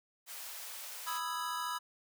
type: high-pass noise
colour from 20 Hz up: white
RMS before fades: -45 dBFS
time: 0.26-1.21 s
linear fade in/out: 50 ms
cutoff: 550 Hz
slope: 24 dB/octave
type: chord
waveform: square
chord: E major seventh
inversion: second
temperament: equal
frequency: 987.8 / 1244.5 / 1318.5 / 1661.2 Hz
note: B5 / D#6 / E6 / G#6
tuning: 0 / 0 / 0 / 0 cents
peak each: -39 / -42 / -43 / -45 dBFS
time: 1.06-1.79 s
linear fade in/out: 20 ms
effects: none